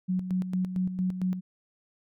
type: tone with tremolo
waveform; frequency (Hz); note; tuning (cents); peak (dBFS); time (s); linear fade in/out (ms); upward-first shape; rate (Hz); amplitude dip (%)
sine; 184.2; F#3; -7; -24; 0.08-1.41; 20; square; 4.4; 60
effects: none